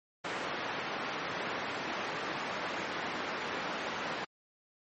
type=band-pass noise; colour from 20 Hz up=white; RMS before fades=-37 dBFS; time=0.24-4.25 s; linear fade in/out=10 ms; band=180 to 1800 Hz; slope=12 dB/octave; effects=MP3 32 kbps